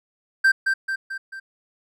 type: tone with echo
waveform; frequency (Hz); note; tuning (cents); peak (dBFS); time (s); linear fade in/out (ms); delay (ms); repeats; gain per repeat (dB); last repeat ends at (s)
triangle; 1568; G6; 0; -11; 0.44-0.52; 10; 220; 4; -5; 1.4
effects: none